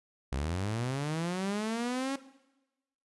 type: linear sweep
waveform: sawtooth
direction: up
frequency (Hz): 62 to 277.2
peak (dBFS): -27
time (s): 0.32-2.16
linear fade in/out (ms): 5
effects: noise-tail reverb RT60 1.0 s tail -17 dB re dry + resampled to 24000 Hz